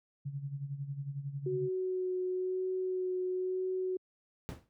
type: tone with tremolo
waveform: sine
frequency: 140 Hz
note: C#3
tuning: 18 cents sharp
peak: -33 dBFS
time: 0.25-1.69 s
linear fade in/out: 10 ms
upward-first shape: sine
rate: 11 Hz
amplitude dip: 70%
type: tone with vibrato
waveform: sine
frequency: 370 Hz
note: F#4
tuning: in tune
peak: -31 dBFS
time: 1.46-3.97 s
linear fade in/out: 5 ms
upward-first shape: sine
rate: 1 Hz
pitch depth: 13 cents each way
type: noise with exponential decay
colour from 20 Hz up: brown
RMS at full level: -34 dBFS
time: 4.49-4.69 s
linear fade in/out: 0 ms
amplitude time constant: 42 ms
effects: high-pass 80 Hz 12 dB/octave